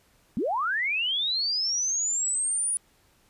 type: linear sweep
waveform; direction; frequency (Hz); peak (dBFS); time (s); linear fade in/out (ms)
sine; up; 183.4 to 9780; -24; 0.37-2.77; 0
effects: pink hiss -63 dBFS RMS until 3.29 s + resampled to 32000 Hz